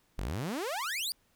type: exponential sweep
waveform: sawtooth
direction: up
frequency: 40 to 4922 Hz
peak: -29 dBFS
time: 0.18-1.12 s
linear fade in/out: 0 ms
effects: pink hiss -70 dBFS RMS until 1.35 s